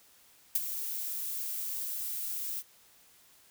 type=noise with ADSR envelope; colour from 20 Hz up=violet; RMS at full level=-26 dBFS; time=0.55-2.63 s; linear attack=4 ms; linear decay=33 ms; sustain=-10 dB; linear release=44 ms; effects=white hiss -61 dBFS RMS until 3.5 s